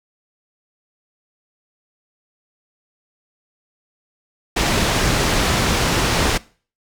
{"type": "low-pass noise", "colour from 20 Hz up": "pink", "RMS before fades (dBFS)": -18, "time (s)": [4.56, 6.38], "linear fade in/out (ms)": 10, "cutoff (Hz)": 7100, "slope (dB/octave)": 12, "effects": ["noise-tail reverb RT60 0.4 s tail -21 dB re dry"]}